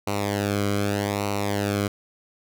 sawtooth tone with flanger, 101.5 Hz, G#2, 39 cents flat, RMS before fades -25 dBFS, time 0.07-1.88 s, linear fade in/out 5 ms, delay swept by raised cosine 0.59 to 1.13 ms, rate 0.82 Hz, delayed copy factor -0.75, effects none

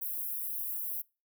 white high-pass noise, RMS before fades -36 dBFS, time 0.01-1.02 s, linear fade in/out 10 ms, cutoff 11000 Hz, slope 48 dB/octave, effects noise-tail reverb RT60 0.3 s tail -25 dB re dry

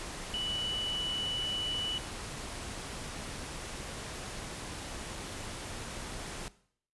sine tone in noise, 2960 Hz, F#7, in tune, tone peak -32 dBFS, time 0.34-1.98 s, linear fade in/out 0 ms, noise pink, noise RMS -41 dBFS, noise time 0-6.48 s, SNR +6 dB, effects noise-tail reverb RT60 0.6 s tail -18 dB re dry + resampled to 24000 Hz

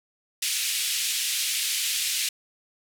pink band-pass noise, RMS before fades -27 dBFS, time 0.42-2.29 s, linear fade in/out 5 ms, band 2500 to 13000 Hz, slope 24 dB/octave, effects none

